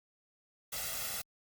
white noise with comb filter, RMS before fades -38 dBFS, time 0.72-1.22 s, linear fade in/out 10 ms, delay 1.5 ms, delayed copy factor +0.75, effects Opus 48 kbps

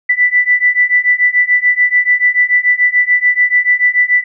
sine beating tone pair, 1975.5 / 1982.4 Hz, B6 / B6, 0 / +6 cents, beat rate 6.9 Hz, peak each -12 / -11 dBFS, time 0.09-4.24 s, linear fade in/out 10 ms, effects none

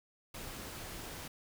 pink noise, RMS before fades -45 dBFS, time 0.34-1.28 s, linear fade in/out 5 ms, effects none

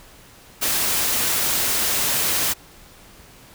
white noise, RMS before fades -21 dBFS, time 0.61-2.54 s, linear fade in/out 20 ms, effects pink hiss -47 dBFS RMS until 3.54 s

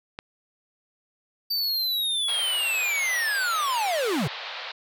click, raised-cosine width 0.3 ms, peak -18 dBFS, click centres 0.189 s
square linear sweep, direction down, 4643 to 109.1 Hz, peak -24 dBFS, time 1.5-4.28 s, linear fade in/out 10 ms
white band-pass noise, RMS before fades -36 dBFS, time 2.28-4.72 s, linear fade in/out 5 ms, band 500 to 4300 Hz, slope 48 dB/octave
effects none

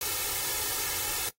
white noise with comb filter, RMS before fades -31 dBFS, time 0.01-1.29 s, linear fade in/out 2 ms, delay 2.3 ms, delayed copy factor +0.8, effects noise-tail reverb RT60 0.1 s tail -17 dB re dry + AAC 48 kbps

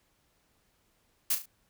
blue noise with echo, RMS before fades -27 dBFS, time 1.3-1.35 s, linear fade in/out 5 ms, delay 36 ms, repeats 3, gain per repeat -8 dB, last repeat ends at 1.458 s, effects pink hiss -71 dBFS RMS until 1.69 s

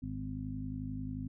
harmonic tone with a mistuned harmonic, 51.3 Hz, G#1, 21 cents flat, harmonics 1 / 2 / 3 / 4 / 5, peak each -45 / -42 / -44 / -48 / -40 dBFS, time 0.02-1.28 s, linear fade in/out 10 ms, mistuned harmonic 1, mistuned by -93 cents, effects none

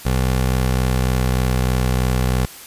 20% pulse tone with pitch glide, 64 to 63.08 Hz, C2 to B1, -38 to +37 cents, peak -11 dBFS, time 0.05-2.46 s, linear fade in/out 10 ms, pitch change -25 cents, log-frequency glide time 0.16-1.72 s, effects white hiss -38 dBFS RMS until 2.66 s + resampled to 32000 Hz

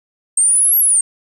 sine exponential two-way sweep, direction up then down, 8470 to 11760 to 8470 Hz, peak -8 dBFS, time 0.37-1.01 s, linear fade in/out 5 ms, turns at 0.78 s, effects tanh soft clip ceiling -7 dBFS + 7-bit

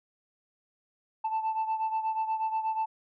sine beating tone pair, 880 / 888.3 Hz, A5 / A5, 0 / +16 cents, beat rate 8.3 Hz, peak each -27 / -32 dBFS, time 1.24-2.86 s, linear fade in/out 10 ms, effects tanh soft clip ceiling -24 dBFS

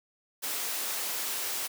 white high-pass noise, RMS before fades -33 dBFS, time 0.42-1.68 s, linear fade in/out 20 ms, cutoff 320 Hz, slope 12 dB/octave, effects none

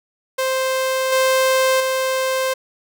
sawtooth tone with level steps, 523.3 Hz, C5, in tune, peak -14 / -10 / -14 dBFS, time 0.38-2.54 s, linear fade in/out 10 ms, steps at 1.12 / 1.8 s, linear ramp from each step 5 ms, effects none

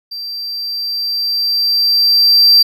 triangle tone with level ramp, 4700 Hz, D8, 1 cent sharp, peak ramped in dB -22 to -3 dBFS, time 0.11-2.63 s, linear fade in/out 10 ms, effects none

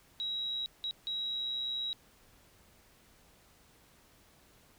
sine tone bursts at uneven times, 3857 Hz, B7, 42 cents flat, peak -33 dBFS, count 3, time 0.2-0.66 / 0.84-0.91 / 1.07-1.93 s, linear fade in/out 0 ms, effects pink hiss -63 dBFS RMS until 4.78 s

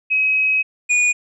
sine / square tone pair in turn, 2545 / 2455 Hz, D#7 / D#7, +39 / -24 cents, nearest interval minor second, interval 63 cents, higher first, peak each -14 / -14 dBFS, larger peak neither, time 0.1-0.63 / 0.89-1.13 s, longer first, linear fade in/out 20 ms, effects resampled to 22050 Hz

